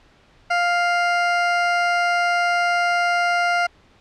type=tone; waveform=20% pulse; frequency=700 Hz; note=F5; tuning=4 cents sharp; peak=-12 dBFS; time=0.5-3.67 s; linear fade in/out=10 ms; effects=pink hiss -54 dBFS RMS until 4 s + low-pass 4000 Hz 12 dB/octave

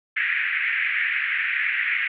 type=band-pass noise; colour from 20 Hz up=pink; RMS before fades=-24 dBFS; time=0.16-2.08 s; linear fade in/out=10 ms; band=1700 to 2400 Hz; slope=48 dB/octave; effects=none

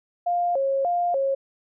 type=tone with vibrato; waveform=sine; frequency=618 Hz; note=D#5; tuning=12 cents flat; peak=-20 dBFS; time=0.26-1.35 s; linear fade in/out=10 ms; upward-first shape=square; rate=1.7 Hz; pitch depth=220 cents each way; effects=none

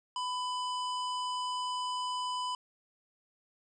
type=harmonic tone with a mistuned harmonic; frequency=999 Hz; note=B5; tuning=20 cents sharp; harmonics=1 / 3 / 5 / 7 / 8; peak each=-33 / -40 / -45 / -53 / -50 dBFS; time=0.16-2.55 s; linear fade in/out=2 ms; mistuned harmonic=8; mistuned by=+80 cents; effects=none

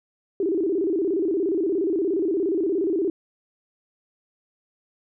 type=tone with vibrato; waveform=sine; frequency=357.5 Hz; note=F4; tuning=41 cents sharp; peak=-20 dBFS; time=0.4-3.1 s; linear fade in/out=2 ms; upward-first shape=square; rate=17 Hz; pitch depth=170 cents each way; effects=none

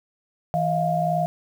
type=tone cluster; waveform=sine; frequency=162 / 639 / 701 Hz; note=E3 / D#5 / F5; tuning=-30 / +46 / +6 cents; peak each=-25 / -27 / -22 dBFS; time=0.54-1.26 s; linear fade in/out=0 ms; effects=8-bit

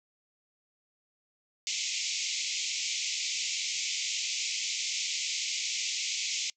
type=band-pass noise; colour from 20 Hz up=white; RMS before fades=-33 dBFS; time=1.67-6.5 s; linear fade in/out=0 ms; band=2100 to 7300 Hz; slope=96 dB/octave; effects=noise-tail reverb RT60 0.1 s tail -25 dB re dry

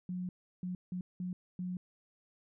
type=tone bursts at uneven times; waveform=sine; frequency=181.1 Hz; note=F#3; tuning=37 cents flat; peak=-35 dBFS; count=5; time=0.09-0.29 / 0.63-0.75 / 0.92-1.01 / 1.2-1.33 / 1.59-1.77 s; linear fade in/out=2 ms; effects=none

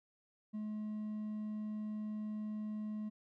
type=tone with hard clipping; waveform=triangle; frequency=213.1 Hz; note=G#3; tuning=45 cents sharp; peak=-39 dBFS; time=0.53-3.1 s; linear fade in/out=20 ms; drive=5 dB; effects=none

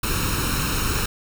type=noise with comb filter; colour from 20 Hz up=pink; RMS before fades=-23 dBFS; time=0.03-1.06 s; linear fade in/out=5 ms; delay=0.74 ms; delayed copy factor=+0.7; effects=none

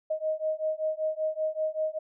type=beating tone pair; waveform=sine; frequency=623 / 628.2 Hz; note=D#5 / D#5; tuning=+2 / +16 cents; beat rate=5.2 Hz; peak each=-30 dBFS; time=0.1-1.99 s; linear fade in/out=10 ms; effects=none

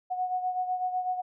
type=beating tone pair; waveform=sine; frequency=733 / 741 Hz; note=F#5 / F#5; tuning=-16 / +2 cents; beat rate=8 Hz; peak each=-28 / -35 dBFS; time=0.1-1.22 s; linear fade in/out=20 ms; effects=none

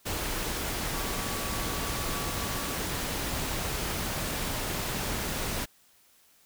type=tone in noise; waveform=sine; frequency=1140 Hz; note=C#6; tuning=48 cents sharp; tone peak=-41 dBFS; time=0.93-2.79 s; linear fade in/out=20 ms; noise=pink; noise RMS=-32 dBFS; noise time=0.05-5.66 s; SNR=-12 dB; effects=white hiss -62 dBFS RMS until 6.45 s

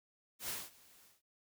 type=noise with ADSR envelope; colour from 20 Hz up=white; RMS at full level=-39 dBFS; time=0.39-1.22 s; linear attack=99 ms; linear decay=210 ms; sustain=-24 dB; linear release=170 ms; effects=none

